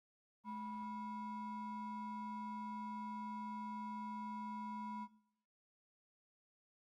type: ring-modulated tone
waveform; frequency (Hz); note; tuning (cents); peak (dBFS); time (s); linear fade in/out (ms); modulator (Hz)
triangle; 597; D5; +28; -38; 0.44-5.08; 50; 383
effects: noise-tail reverb RT60 0.8 s tail -19 dB re dry + Opus 32 kbps